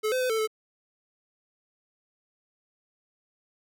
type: tone with pitch steps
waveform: square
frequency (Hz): 431.4 / 512 / 507 / 443.9 / 435.1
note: A4 / C5 / B4 / A4 / A4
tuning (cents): -34 / -38 / +45 / +15 / -19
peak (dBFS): -25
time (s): 0.03-0.475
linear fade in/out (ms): 20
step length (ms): 89
effects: none